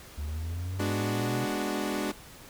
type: exponential sweep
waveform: triangle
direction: up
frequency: 71.9 to 130 Hz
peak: -29 dBFS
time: 0.17-1.46 s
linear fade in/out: 20 ms
type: chord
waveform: sawtooth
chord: G# half-diminished seventh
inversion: none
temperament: equal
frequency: 207.7 / 246.9 / 293.7 / 370 Hz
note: G#3 / B3 / D4 / F#4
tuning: 0 / 0 / 0 / 0 cents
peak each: -30 / -34 / -29 / -31 dBFS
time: 0.79-2.12 s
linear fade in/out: 10 ms
effects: pink hiss -49 dBFS RMS until 2.49 s